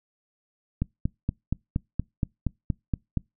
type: click train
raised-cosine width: 5 ms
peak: -12 dBFS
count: 11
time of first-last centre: 0.82-3.173 s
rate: 4.25 Hz
effects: noise-tail reverb RT60 0.2 s tail -26 dB re dry